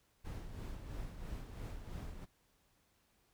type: noise with tremolo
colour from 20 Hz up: brown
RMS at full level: -43 dBFS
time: 0.24-2.26 s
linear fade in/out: 20 ms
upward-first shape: sine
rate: 3 Hz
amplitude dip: 50%
effects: pink hiss -74 dBFS RMS until 3.33 s